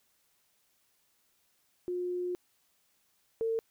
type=tone pair in turn; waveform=sine; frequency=357.8 / 451.9 Hz; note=F4 / A4; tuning=+42 / +46 cents; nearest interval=major third; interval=404 cents; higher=second; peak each=-31 / -28 dBFS; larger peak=second; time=1.88-2.35 / 3.41-3.59 s; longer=first; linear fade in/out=0 ms; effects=white hiss -72 dBFS RMS until 3.7 s